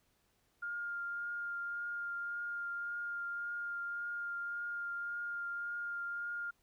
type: tone with vibrato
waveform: sine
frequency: 1407 Hz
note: F6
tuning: 12 cents sharp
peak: -37 dBFS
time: 0.62-6.51 s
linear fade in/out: 10 ms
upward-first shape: triangle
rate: 1.8 Hz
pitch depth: 14 cents each way
effects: pink hiss -75 dBFS RMS until 6.62 s